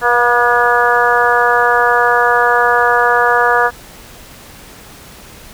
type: harmonic tone with a mistuned harmonic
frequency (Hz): 241.4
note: B3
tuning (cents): -39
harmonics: 2 / 3 / 4 / 5 / 6 / 7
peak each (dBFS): -16 / -16 / -16 / -16 / -16 / -16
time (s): 0.01-3.71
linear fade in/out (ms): 50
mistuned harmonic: 3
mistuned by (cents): -19
effects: pink hiss -37 dBFS RMS until 5.53 s